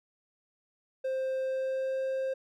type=tone with pitch glide; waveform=triangle; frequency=525 to 529.3 Hz; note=C5 to C5; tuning=+6 to +20 cents; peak=-27 dBFS; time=1.04-2.34 s; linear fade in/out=10 ms; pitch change=+14 cents; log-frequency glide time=1.43-2.02 s; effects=none